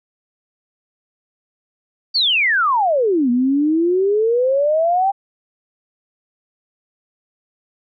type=exponential two-way sweep; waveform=sine; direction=down then up; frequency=4699 to 237.4 to 800 Hz; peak=-13 dBFS; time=2.14-5.12 s; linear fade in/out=20 ms; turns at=3.3 s; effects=none